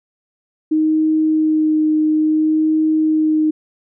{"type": "tone with vibrato", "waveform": "sine", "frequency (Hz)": 311.1, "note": "D#4", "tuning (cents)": 0, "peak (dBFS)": -12, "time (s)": [0.71, 3.51], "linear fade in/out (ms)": 10, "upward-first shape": "sine", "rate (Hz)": 0.59, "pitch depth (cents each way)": 12, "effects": []}